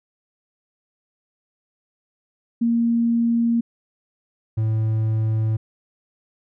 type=tone pair in turn; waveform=sine / triangle; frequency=233.1 / 110.01 Hz; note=A#3 / A2; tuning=0 / 0 cents; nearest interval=octave + minor second; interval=1300 cents; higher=first; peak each=-16 dBFS; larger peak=neither; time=2.61-3.61 / 4.57-5.57 s; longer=neither; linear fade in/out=10 ms; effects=none